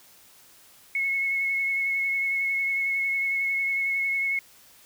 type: tone with vibrato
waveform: sine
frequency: 2187 Hz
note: C#7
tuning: 24 cents flat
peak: -23 dBFS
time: 0.95-4.39 s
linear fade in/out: 2 ms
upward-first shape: sine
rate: 11 Hz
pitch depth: 16 cents each way
effects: white hiss -54 dBFS RMS until 4.85 s